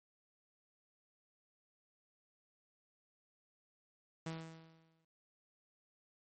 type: tone with exponential decay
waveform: sawtooth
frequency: 162.4 Hz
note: E3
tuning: 26 cents flat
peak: -35 dBFS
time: 4.26-5.05 s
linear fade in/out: 5 ms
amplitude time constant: 170 ms
effects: noise-tail reverb RT60 0.1 s tail -22 dB re dry + MP3 32 kbps